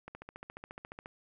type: click train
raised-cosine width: 0.5 ms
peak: -29 dBFS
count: 15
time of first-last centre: 0.08-1.059 s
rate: 14.3 Hz
effects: none